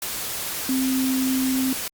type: tone in noise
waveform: sine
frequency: 261.6 Hz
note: C4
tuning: in tune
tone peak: -20 dBFS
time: 0.69-1.73 s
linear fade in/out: 2 ms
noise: white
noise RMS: -29 dBFS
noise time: 0.02-1.88 s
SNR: +6 dB
effects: Opus 48 kbps